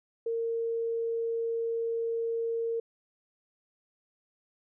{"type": "tone", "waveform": "sine", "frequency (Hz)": 459.5, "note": "A#4", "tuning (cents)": -25, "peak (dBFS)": -28, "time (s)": [0.26, 2.8], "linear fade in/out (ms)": 5, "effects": []}